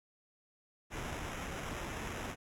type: noise with sample-and-hold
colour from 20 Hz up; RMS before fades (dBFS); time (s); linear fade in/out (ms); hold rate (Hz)
pink; -41; 0.9-2.36; 50; 4410
effects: low-pass 12000 Hz 12 dB/octave